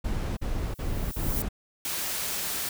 brown noise bursts, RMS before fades -29 dBFS, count 4, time 0.04-1.489 s, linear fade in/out 10 ms, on 330 ms, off 43 ms
violet noise with exponential growth, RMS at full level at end -30 dBFS, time 0.31-1.42 s, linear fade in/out 2 ms, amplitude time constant 240 ms
white noise, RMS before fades -31 dBFS, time 1.85-2.69 s, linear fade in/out 2 ms
effects none

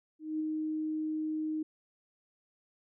sine tone with ADSR envelope, 311.1 Hz, D#4, in tune, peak -29 dBFS, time 0.19-1.63 s, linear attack 210 ms, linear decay 10 ms, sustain -2 dB, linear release 7 ms, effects none

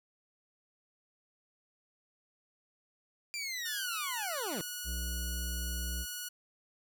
20% pulse linear sweep, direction down, 2397 to 146.83 Hz, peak -31 dBFS, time 3.34-4.61 s, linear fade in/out 0 ms
5% pulse tone, 1460 Hz, F#6, 24 cents flat, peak -27 dBFS, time 3.65-6.29 s, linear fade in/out 10 ms
harmonic tone, 61.74 Hz, B1, in tune, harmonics 1 / 3 / 5 / 7 / 9 / 10, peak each -35 / -49 / -56 / -60 / -64 / -65 dBFS, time 4.84-6.06 s, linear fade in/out 50 ms
effects none

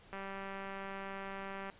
click train, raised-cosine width 0.5 ms, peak -29 dBFS, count 307, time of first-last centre 0.13-1.699 s, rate 195 Hz, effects pink hiss -60 dBFS RMS until 1.79 s + resampled to 8000 Hz

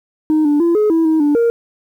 sine tone with pitch steps, 309.9 / 293.1 / 339.4 / 423.8 / 327.1 / 317.3 / 292.7 / 466.6 Hz, D#4 / D4 / F4 / G#4 / E4 / D#4 / D4 / A#4, -7 / -3 / -49 / +35 / -13 / +34 / -6 / +2 cents, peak -8 dBFS, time 0.3-1.5 s, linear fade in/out 0 ms, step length 150 ms, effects tanh soft clip ceiling -9 dBFS + 8-bit

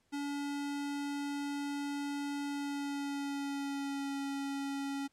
square tone with pitch glide, 285.2 to 277.6 Hz, C#4 to C#4, +49 to +3 cents, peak -36 dBFS, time 0.12-5.08 s, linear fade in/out 20 ms, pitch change -46 cents, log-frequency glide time 2.46-4.18 s, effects pink hiss -75 dBFS RMS until 5.12 s + low-pass 10000 Hz 12 dB/octave

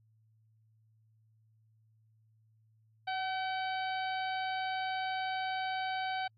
harmonic tone with a mistuned harmonic, 764 Hz, G5, 45 cents flat, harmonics 1 / 2 / 3 / 4 / 5 / 6, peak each -34 / -40 / -44 / -46 / -48 / -50 dBFS, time 3.07-6.28 s, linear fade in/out 10 ms, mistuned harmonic 1, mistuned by -27 cents, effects added 110 Hz sine -65 dBFS peak until 6.37 s + AAC 64 kbps

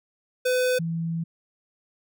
square / sine tone pair in turn, 504 / 165.54 Hz, B4 / E3, +35 / +8 cents, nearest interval octave + perfect fifth, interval 1927 cents, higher first, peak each -21 / -25 dBFS, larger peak first, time 0.45-0.79 / 0.79-1.24 s, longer second, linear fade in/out 10 ms, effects none

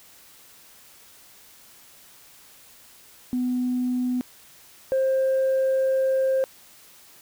sine tone pair in turn, 249.7 / 529.1 Hz, B3 / C5, +19 / +19 cents, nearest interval octave + minor second, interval 1300 cents, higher second, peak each -21 / -17 dBFS, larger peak second, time 3.33-4.21 / 4.92-6.44 s, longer second, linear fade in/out 0 ms, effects tanh soft clip ceiling -17 dBFS + white hiss -51 dBFS RMS until 7.21 s

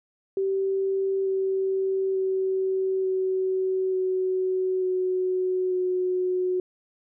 sine tone with pitch steps, 387.1 / 383.5 / 380 / 376.5 / 373.1 / 369.6 / 366.2 Hz, G4 / G4 / F#4 / F#4 / F#4 / F#4 / F#4, -22 / -38 / +46 / +30 / +14 / -2 / -18 cents, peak -22 dBFS, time 0.37-6.6 s, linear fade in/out 2 ms, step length 890 ms, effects none

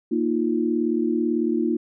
sine chord, Bb suspended fourth, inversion none, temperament equal, 233.1 / 311.1 / 349.2 Hz, Bb3 / Eb4 / F4, 0 / 0 / 0 cents, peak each -24 dBFS, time 0.11-1.77 s, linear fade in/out 10 ms, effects none

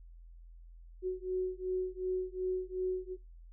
sine beating tone pair, 368.6 / 371.3 Hz, F#4 / F#4, -7 / +6 cents, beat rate 2.7 Hz, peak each -35 / -35 dBFS, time 1.02-3.17 s, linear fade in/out 50 ms, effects noise-tail reverb RT60 0.2 s tail -21 dB re dry + added 42 Hz sine -50 dBFS peak until 3.52 s

